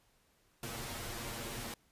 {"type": "noise with comb filter", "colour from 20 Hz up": "pink", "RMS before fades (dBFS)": -42, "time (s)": [0.63, 1.74], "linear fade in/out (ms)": 2, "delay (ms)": 8.6, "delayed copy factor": 0.85, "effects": ["pink hiss -71 dBFS RMS until 1.91 s", "resampled to 32000 Hz"]}